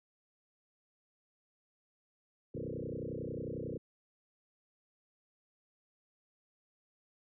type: tone with frequency modulation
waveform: sine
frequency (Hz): 301.3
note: D4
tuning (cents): +44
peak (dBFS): -37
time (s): 2.54-3.78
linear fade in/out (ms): 10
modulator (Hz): 31.1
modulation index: 6.7
effects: none